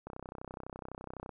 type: click train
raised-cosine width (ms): 1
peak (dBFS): -28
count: 40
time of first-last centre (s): 0.07-1.293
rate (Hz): 31.9
effects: none